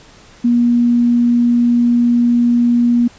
sine tone, 239.2 Hz, A#3, 45 cents sharp, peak -9 dBFS, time 0.44-3.08 s, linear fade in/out 10 ms, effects pink hiss -43 dBFS RMS until 3.18 s + resampled to 16000 Hz

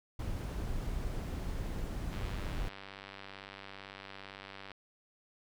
brown noise, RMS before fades -37 dBFS, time 0.19-2.69 s, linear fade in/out 5 ms
click train, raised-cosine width 0.3 ms, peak -30 dBFS, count 254, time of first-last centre 2.13-4.717 s, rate 97.8 Hz
effects none

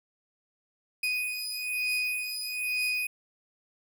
35% pulse beating tone pair, 2489 / 2490.1 Hz, D#7 / D#7, 0 / +1 cents, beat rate 1.1 Hz, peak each -30 dBFS, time 1.03-3.07 s, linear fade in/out 5 ms, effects none

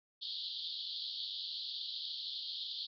white band-pass noise, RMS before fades -42 dBFS, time 0.21-2.87 s, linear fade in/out 20 ms, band 3200 to 4600 Hz, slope 96 dB/octave, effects none

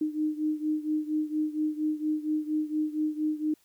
sine beating tone pair, 305.5 / 309.8 Hz, D#4 / D#4, -32 / -7 cents, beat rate 4.3 Hz, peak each -28 / -31 dBFS, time 0.01-3.54 s, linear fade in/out 5 ms, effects white hiss -66 dBFS RMS until 3.64 s

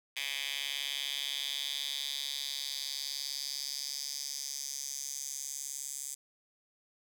10% pulse tone with high-pass filter sweep, 139.6 Hz, C#3, 13 cents sharp, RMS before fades -38 dBFS, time 0.16-6.15 s, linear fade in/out 10 ms, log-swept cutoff 2700 to 7400 Hz, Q 3.5, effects none

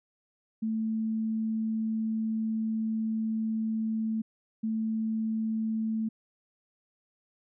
sine tone bursts at uneven times, 221 Hz, A3, 8 cents sharp, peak -27 dBFS, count 2, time 0.62-4.22 / 4.63-6.09 s, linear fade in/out 10 ms, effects none

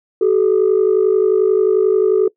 sine tone pair together, 378.7 / 430 Hz, F#4 / A4, +40 / -40 cents, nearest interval major second, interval 220 cents, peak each -12 dBFS, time 0.21-2.28 s, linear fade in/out 5 ms, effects noise-tail reverb RT60 0.1 s tail -22 dB re dry + tanh soft clip ceiling -6 dBFS

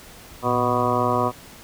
harmonic tone with a mistuned harmonic, 123.3 Hz, B2, 2 cents flat, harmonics 1 / 2 / 3 / 4 / 5 / 6 / 8 / 9 / 10, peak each -28 / -27 / -28 / -27 / -27 / -27 / -25 / -26 / -29 dBFS, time 0.42-1.32 s, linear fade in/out 50 ms, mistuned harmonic 1, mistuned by -140 cents, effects pink hiss -44 dBFS RMS until 1.63 s

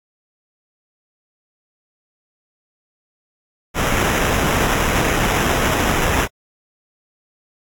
pink noise with sample-and-hold, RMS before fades -18 dBFS, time 3.74-6.28 s, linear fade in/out 50 ms, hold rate 4410 Hz, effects AAC 64 kbps

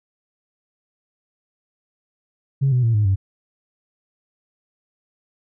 sine tone with pitch steps, 136.6 / 125.26 / 114.87 / 105.33 / 96.59 Hz, C#3 / B2 / A#2 / G#2 / G2, -25 / +25 / -25 / +25 / -25 cents, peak -13 dBFS, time 2.61-3.16 s, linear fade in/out 20 ms, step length 110 ms, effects tanh soft clip ceiling -11 dBFS

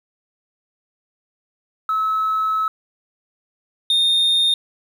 sine tone pair in turn, 1295 / 3663 Hz, E6 / A#7, -31 / -31 cents, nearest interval octave + tritone, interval 1800 cents, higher second, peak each -16 / -11 dBFS, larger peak second, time 1.89-2.68 / 3.9-4.54 s, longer first, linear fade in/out 2 ms, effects tanh soft clip ceiling -13 dBFS + 8-bit

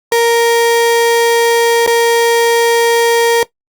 35% pulse tone with dropouts, 466.2 Hz, A#4, in tune, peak -6 dBFS, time 0.12-3.43 s, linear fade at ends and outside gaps 1 ms, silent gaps 1.864-1.875 s, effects noise-tail reverb RT60 0.1 s tail -17 dB re dry + Opus 48 kbps

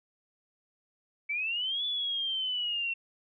sine linear two-way sweep, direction up then down, 2266 to 3469 to 2704 Hz, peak -29 dBFS, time 1.29-2.94 s, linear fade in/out 10 ms, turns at 1.85 s, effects none

